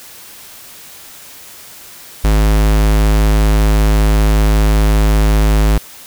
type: tone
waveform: square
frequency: 52.6 Hz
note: G#1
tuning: 23 cents sharp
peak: -9 dBFS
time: 2.24-5.78 s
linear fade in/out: 5 ms
effects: white hiss -36 dBFS RMS until 6.06 s